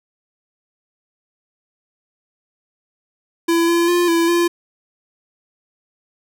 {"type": "tone with pitch steps", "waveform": "square", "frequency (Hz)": [335.8, 340.5, 349.9, 335, 344.3], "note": ["E4", "F4", "F4", "E4", "F4"], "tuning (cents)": [32, -44, 3, 28, -25], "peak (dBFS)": -14, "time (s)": [3.48, 4.48], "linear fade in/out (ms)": 10, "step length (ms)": 200, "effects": []}